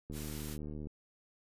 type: click train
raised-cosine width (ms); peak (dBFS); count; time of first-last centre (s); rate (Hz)
3; -31; 59; 0.1-0.87; 75.3
type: high-pass noise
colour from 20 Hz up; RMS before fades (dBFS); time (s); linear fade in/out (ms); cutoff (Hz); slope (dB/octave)
white; -47; 0.12-0.58; 50; 230; 24
effects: resampled to 32000 Hz